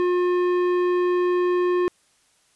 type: tone with tanh clipping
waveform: sine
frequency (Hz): 357.5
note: F4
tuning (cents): +41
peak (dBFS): -20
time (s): 0-1.88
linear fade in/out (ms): 0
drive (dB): 13
effects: white hiss -62 dBFS RMS until 2.55 s + resampled to 24000 Hz